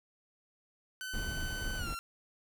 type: tone with pitch glide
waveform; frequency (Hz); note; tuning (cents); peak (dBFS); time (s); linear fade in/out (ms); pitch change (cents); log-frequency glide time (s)
sawtooth; 1517 to 1367.2; F#6 to F6; +43 to -37; -35; 1.01-1.99; 0; -180; 1.77-1.88
type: noise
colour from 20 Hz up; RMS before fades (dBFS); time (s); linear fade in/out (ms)
brown; -38; 1.13-1.95; 10
effects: none